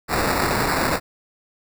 white noise with sample-and-hold, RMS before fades -21 dBFS, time 0.08-1 s, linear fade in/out 50 ms, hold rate 3150 Hz, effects none

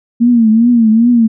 sine tone with vibrato, 230 Hz, A#3, 23 cents flat, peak -5 dBFS, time 0.2-1.28 s, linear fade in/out 20 ms, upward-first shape triangle, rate 2.5 Hz, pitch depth 120 cents each way, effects none

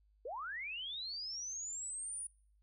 sine linear sweep, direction up, 431.4 to 9730 Hz, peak -40 dBFS, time 0.25-2.27 s, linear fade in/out 5 ms, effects noise-tail reverb RT60 0.5 s tail -24 dB re dry + added 51 Hz sine -67 dBFS peak until 2.62 s

